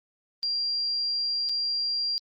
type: tone with dropouts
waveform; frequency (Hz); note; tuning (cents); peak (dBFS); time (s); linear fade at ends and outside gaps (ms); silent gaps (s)
sine; 4759; D8; +22; -25; 0.43-2.18; 0; 1.489-1.494
effects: Opus 32 kbps